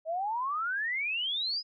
sine exponential sweep, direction up, 622.3 to 5110 Hz, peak -29 dBFS, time 0.05-1.63 s, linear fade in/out 50 ms, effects none

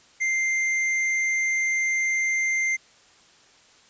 sine tone with tanh clipping, 2093 Hz, C7, in tune, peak -23 dBFS, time 0.2-2.77 s, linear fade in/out 20 ms, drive 11 dB, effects white hiss -55 dBFS RMS until 3.89 s + resampled to 16000 Hz

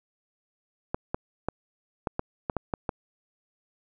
clicks, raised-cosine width 1 ms, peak -13 dBFS, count 9, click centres 0.945 / 1.145 / 1.486 / 2.072 / 2.194 / 2.498 / 2.567 / 2.738 / 2.892 s, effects none

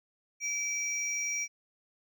triangle tone pair together, 2315 / 5733 Hz, D7 / F8, -25 / +44 cents, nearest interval octave + major third, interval 1569 cents, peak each -32 / -32 dBFS, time 0.4-1.48 s, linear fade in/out 50 ms, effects none

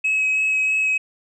sine tone with vibrato, 2560 Hz, D#7, 49 cents sharp, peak -15 dBFS, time 0.04-0.98 s, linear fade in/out 10 ms, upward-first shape sine, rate 3.1 Hz, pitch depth 10 cents each way, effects tanh soft clip ceiling -15 dBFS

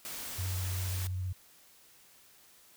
white noise, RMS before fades -41 dBFS, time 0.05-1.07 s, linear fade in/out 0 ms
sine tone with vibrato, 92.1 Hz, F#2, 7 cents flat, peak -32 dBFS, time 0.38-1.33 s, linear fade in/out 10 ms, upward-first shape square, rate 15 Hz, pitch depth 21 cents each way
effects white hiss -60 dBFS RMS until 2.76 s

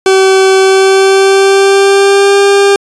40% pulse tone with pitch glide, 382.5 to 399 Hz, G4 to G4, -42 to +31 cents, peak -3 dBFS, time 0.06-2.76 s, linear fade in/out 2 ms, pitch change +73 cents, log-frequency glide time 0.59-2.37 s, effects resampled to 22050 Hz

